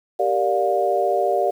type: chord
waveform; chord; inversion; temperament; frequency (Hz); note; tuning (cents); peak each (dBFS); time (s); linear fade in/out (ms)
sine; G minor seventh; none; equal with one note detuned; 392 / 466.2 / 587.3 / 709; G4 / Bb4 / D5 / F5; 0 / 0 / 0 / +26; -23 / -25 / -22 / -21; 0.19-1.51; 10
effects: 8-bit